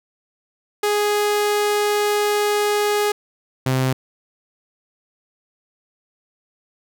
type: tone pair in turn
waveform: sawtooth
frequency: 415.3 / 130.44 Hz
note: G#4 / C3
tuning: 0 / -5 cents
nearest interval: octave + minor sixth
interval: 2005 cents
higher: first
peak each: -13 dBFS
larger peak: neither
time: 0.83-3.12 / 3.66-3.93 s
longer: first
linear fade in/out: 5 ms
effects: none